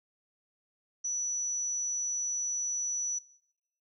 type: tone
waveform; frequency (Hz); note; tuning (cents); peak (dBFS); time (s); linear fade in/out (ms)
sine; 5920; F#8; 0; -30; 1.04-3.19; 10
effects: noise-tail reverb RT60 0.9 s tail -23 dB re dry